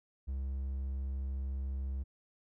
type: tone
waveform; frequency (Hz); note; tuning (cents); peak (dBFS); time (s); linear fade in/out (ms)
triangle; 67; C2; +42; -32; 0.27-2.04; 20
effects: none